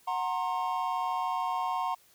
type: tone cluster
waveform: triangle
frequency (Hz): 738 / 925 / 1064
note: F#5 / A#5 / C6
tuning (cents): -5 / -14 / +29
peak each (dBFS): -31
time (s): 0.07-1.95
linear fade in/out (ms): 10
effects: white hiss -62 dBFS RMS until 2.14 s